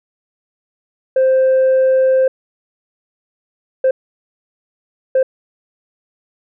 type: tone bursts at uneven times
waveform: sine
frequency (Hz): 523.3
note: C5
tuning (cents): 0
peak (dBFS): -7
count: 3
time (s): 1.16-2.28 / 3.84-3.91 / 5.15-5.23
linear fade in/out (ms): 5
effects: tanh soft clip ceiling -8 dBFS